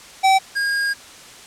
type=tone pair in turn; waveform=square; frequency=769 / 1625 Hz; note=G5 / G#6; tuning=-33 / -38 cents; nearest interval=octave + minor second; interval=1295 cents; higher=second; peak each=-12 / -19 dBFS; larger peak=first; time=0.23-0.39 / 0.55-0.94 s; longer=second; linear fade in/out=20 ms; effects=white hiss -41 dBFS RMS until 1.46 s + low-pass 8000 Hz 12 dB/octave